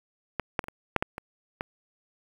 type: clicks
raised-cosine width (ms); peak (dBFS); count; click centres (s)
0.5; -12 / -9 / -25 / -21 / -6 / -10 / -20 / -15; 8; 0.397 / 0.592 / 0.641 / 0.684 / 0.963 / 1.025 / 1.181 / 1.609
effects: 7-bit